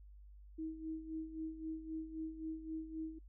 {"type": "tone with tremolo", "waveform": "sine", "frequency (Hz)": 318.3, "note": "D#4", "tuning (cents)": 39, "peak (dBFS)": -38, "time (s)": [0.58, 3.19], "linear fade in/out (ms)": 10, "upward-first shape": "sine", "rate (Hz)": 3.8, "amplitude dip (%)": 70, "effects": ["noise-tail reverb RT60 0.1 s tail -21 dB re dry", "added 50 Hz sine -54 dBFS peak until 3.28 s"]}